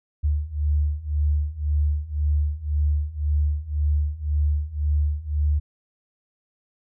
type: beating tone pair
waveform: sine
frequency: 73.2 / 75.1 Hz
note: D2 / D2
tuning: -5 / +39 cents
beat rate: 1.9 Hz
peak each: -24 / -22 dBFS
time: 0.23-5.6 s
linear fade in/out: 20 ms
effects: none